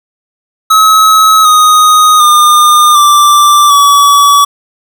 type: tone with pitch steps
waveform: square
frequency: 1284 / 1246.7 / 1210.5 / 1175.4 / 1141.3 Hz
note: E6 / D#6 / D#6 / D6 / D6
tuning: -46 / +3 / -48 / +1 / -50 cents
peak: -3 dBFS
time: 0.7-4.45 s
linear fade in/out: 10 ms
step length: 750 ms
effects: none